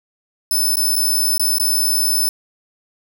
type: tone with dropouts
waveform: 5% pulse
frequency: 5270 Hz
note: E8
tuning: 1 cent flat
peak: -9 dBFS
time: 0.51-2.29 s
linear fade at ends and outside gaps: 2 ms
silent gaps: 0.757-0.769 / 0.956-0.962 / 1.38-1.396 / 1.583-1.598 s
effects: none